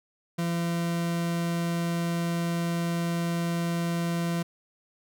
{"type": "tone", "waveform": "40% pulse", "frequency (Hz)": 170, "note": "F3", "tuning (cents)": -46, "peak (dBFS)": -25, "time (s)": [0.38, 4.43], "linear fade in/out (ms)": 10, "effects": []}